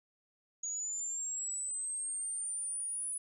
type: linear sweep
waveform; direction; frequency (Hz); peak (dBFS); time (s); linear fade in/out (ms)
sine; up; 6700 to 9956; -35; 0.63-3.18; 5
effects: 12-bit